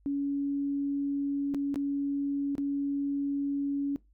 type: tone with dropouts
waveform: sine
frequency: 281.4 Hz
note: C#4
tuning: 26 cents sharp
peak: -27 dBFS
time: 0.06-3.96 s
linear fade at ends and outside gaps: 0 ms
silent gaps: 1.54-1.546 / 1.743-1.758 / 2.553-2.581 s
effects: noise-tail reverb RT60 0.2 s tail -20 dB re dry + added 50 Hz sine -60 dBFS peak until 4.13 s